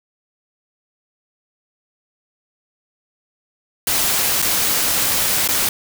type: noise with dropouts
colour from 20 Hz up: white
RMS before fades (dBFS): -18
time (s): 3.87-5.69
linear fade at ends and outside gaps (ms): 2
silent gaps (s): 4.419-4.424 / 5.477-5.487
effects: none